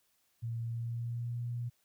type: tone with pitch glide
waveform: sine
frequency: 115.8 to 119.95 Hz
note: A#2 to A#2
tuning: -11 to +50 cents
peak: -34 dBFS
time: 0.42-1.7 s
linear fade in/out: 20 ms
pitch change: +61 cents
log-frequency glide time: 0.64-1.41 s
effects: white hiss -74 dBFS RMS until 1.84 s